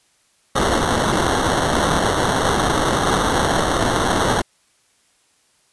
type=noise with sample-and-hold; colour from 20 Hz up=white; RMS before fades=-18 dBFS; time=0.55-4.42 s; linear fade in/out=10 ms; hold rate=2450 Hz; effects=white hiss -60 dBFS RMS until 5.72 s + resampled to 24000 Hz